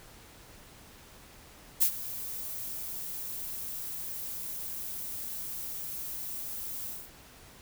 violet noise with ADSR envelope, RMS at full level -22 dBFS, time 1.8-7.11 s, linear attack 23 ms, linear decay 83 ms, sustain -16 dB, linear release 220 ms, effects pink hiss -53 dBFS RMS until 7.61 s

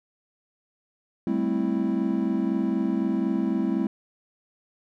triangle chord, A minor seventh, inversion third, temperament equal, 196 / 220 / 261.6 / 329.6 Hz, G3 / A3 / C4 / E4, 0 / 0 / 0 / 0 cents, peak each -26 dBFS, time 1.27-3.87 s, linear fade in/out 2 ms, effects none

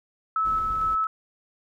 sine tone with tremolo, 1302 Hz, E6, 22 cents flat, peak -21 dBFS, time 0.36-1.07 s, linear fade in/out 2 ms, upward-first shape square, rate 2.2 Hz, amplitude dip 25%
brown noise, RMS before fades -38 dBFS, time 0.44-0.96 s, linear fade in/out 20 ms
effects none

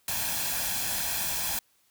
white noise with comb filter, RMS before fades -30 dBFS, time 0.08-1.59 s, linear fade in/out 2 ms, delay 1.2 ms, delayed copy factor +0.6, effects white hiss -67 dBFS RMS until 1.9 s

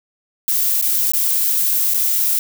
violet noise with dropouts, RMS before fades -17 dBFS, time 0.48-2.39 s, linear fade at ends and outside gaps 1 ms, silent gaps 0.814-0.824 / 1.12-1.135 / 1.938-1.943 s, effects none

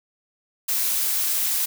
blue noise, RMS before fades -23 dBFS, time 0.68-1.66 s, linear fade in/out 10 ms, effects none

